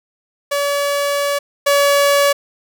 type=tone pair in turn; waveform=sawtooth; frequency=570 / 567.8 Hz; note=C#5 / C#5; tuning=+48 / +41 cents; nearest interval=unison; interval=7 cents; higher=first; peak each=-12 / -7 dBFS; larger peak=second; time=0.51-1.39 / 1.66-2.33 s; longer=first; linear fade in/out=10 ms; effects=none